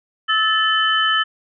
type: tone cluster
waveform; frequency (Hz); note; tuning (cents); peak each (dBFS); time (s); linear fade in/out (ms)
sine; 1302 / 1749 / 3038; E6 / A6 / F#7; -22 / -11 / +45; -19; 0.28-1.24; 20
effects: none